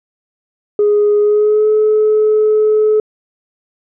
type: tone with pitch glide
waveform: sine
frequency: 415.3 to 429 Hz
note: G#4 to A4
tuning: 0 to -44 cents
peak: -7 dBFS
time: 0.79-3 s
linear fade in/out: 2 ms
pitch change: +56 cents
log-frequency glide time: 1.2-1.68 s
effects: tanh soft clip ceiling -5 dBFS